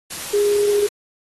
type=tone in noise; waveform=sine; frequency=410.1 Hz; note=G#4; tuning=22 cents flat; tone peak=-14 dBFS; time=0.33-0.87 s; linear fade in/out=10 ms; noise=white; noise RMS=-30 dBFS; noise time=0.1-0.89 s; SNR=+13 dB; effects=AAC 32 kbps